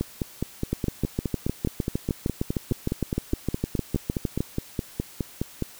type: two click trains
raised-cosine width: 3 ms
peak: -11 / -12 dBFS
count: 25 / 28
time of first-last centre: 0.73-4.405 / 0.01-5.623 s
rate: 6.53 / 4.81 Hz
effects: white hiss -47 dBFS RMS until 5.79 s